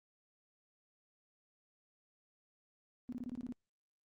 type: tone bursts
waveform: sine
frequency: 246.9 Hz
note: B3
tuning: in tune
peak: -39 dBFS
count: 8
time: 3.09-3.523 s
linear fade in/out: 0 ms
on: 34 ms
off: 23 ms
effects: Opus 24 kbps